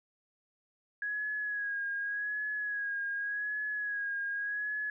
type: tone with vibrato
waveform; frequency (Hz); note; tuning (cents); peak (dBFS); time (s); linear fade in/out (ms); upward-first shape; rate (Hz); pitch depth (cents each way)
sine; 1661.2; G#6; 0; -32; 1.02-4.9; 2; sine; 0.86; 40
effects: none